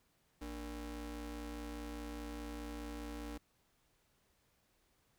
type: ring-modulated tone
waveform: 35% pulse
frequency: 175.1 Hz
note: F3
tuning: 5 cents sharp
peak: -38 dBFS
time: 0.41-3.38 s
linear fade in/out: 10 ms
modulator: 120 Hz
effects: pink hiss -75 dBFS RMS until 5.18 s